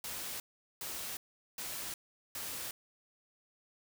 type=noise bursts; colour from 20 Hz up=white; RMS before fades=-41 dBFS; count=4; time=0.04-2.71 s; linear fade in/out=2 ms; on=360 ms; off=410 ms; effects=none